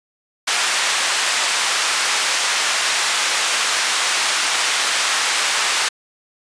pink band-pass noise, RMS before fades -19 dBFS, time 0.47-5.89 s, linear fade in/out 10 ms, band 1200 to 9000 Hz, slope 12 dB/octave, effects resampled to 22050 Hz

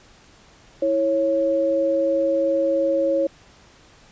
sine tone pair together, 327 / 550 Hz, E4 / C#5, -14 / -14 cents, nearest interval major sixth, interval 900 cents, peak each -24 / -18 dBFS, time 0.82-3.27 s, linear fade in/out 5 ms, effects pink hiss -51 dBFS RMS until 4.11 s + resampled to 16000 Hz

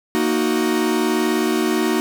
45% pulse chord, D# minor, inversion second, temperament equal, 233.1 / 311.1 / 370 Hz, A#3 / D#4 / F#4, 0 / 0 / 0 cents, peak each -22 / -21 / -21 dBFS, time 0.15-2 s, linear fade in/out 0 ms, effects none

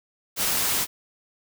white noise, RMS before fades -24 dBFS, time 0.36-0.87 s, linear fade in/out 50 ms, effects none

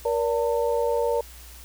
sine tone cluster, 473.6 / 573 / 902 Hz, A#4 / D5 / A5, +27 / -43 / +43 cents, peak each -23 / -26 / -29 dBFS, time 0.05-1.21 s, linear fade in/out 5 ms, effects added 60 Hz sine -44 dBFS peak until 1.64 s + white hiss -47 dBFS RMS until 1.64 s

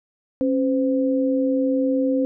sine tone pair together, 271.8 / 513 Hz, C#4 / C5, -34 / -34 cents, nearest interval major seventh, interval 1100 cents, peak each -19 / -22 dBFS, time 0.41-2.25 s, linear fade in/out 0 ms, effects none

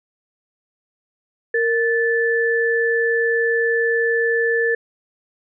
sine tone pair together, 463.5 / 1750 Hz, A#4 / A6, -10 / -10 cents, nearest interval octave + major seventh, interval 2300 cents, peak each -18 / -19 dBFS, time 1.54-4.75 s, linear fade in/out 5 ms, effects none

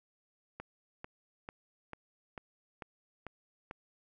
click train, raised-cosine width 0.5 ms, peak -27 dBFS, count 8, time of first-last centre 0.6-3.711 s, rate 2.25 Hz, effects none

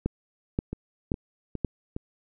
two click trains, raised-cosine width 3 ms, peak -19 / -12 dBFS, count 4 / 4, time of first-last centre 0.73-1.965 / 0.06-1.647 s, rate 2.43 / 1.89 Hz, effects none

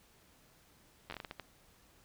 slowing click train, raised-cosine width 0.3 ms, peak -26 dBFS, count 9, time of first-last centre 1.1-1.397 s, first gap 10 ms, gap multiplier 1.36, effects pink hiss -65 dBFS RMS until 2.04 s

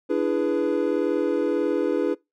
triangle chord, E dominant seventh, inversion third, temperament equal with one note detuned, 293.7 / 335.6 / 415.3 / 493.9 Hz, D4 / E4 / G#4 / B4, 0 / +31 / 0 / 0 cents, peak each -24 dBFS, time 0.09-2.15 s, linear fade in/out 20 ms, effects noise-tail reverb RT60 0.2 s tail -23 dB re dry

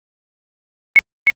sine tone with echo, 2197 Hz, C#7, 16 cents flat, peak -3 dBFS, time 0.96-0.99 s, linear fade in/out 0 ms, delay 310 ms, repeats 1, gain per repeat -4 dB, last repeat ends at 1.3 s, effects Opus 24 kbps

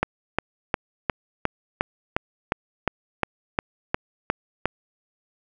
click train, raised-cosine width 0.5 ms, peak -5 dBFS, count 14, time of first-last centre 0.03-4.656 s, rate 2.81 Hz, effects none

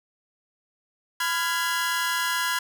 sawtooth chord, F diminished, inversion second, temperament equal with one note detuned, 1004.5 / 1396.9 / 1661.2 Hz, Cb6 / F6 / Ab6, +29 / 0 / 0 cents, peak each -24 / -26 / -24 dBFS, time 1.2-2.59 s, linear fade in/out 5 ms, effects none

